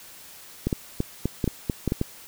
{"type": "clicks", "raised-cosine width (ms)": 3, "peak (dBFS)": -10, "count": 10, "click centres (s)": [0.67, 0.728, 1.004, 1.256, 1.442, 1.477, 1.698, 1.877, 1.921, 2.014], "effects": ["white hiss -46 dBFS RMS until 2.27 s"]}